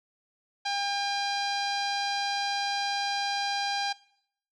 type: tone with low-pass filter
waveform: sawtooth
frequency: 803 Hz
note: G5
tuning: 41 cents sharp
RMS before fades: -30 dBFS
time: 0.65-3.93 s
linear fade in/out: 10 ms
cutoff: 4700 Hz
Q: 3.2
effects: noise-tail reverb RT60 0.7 s tail -21 dB re dry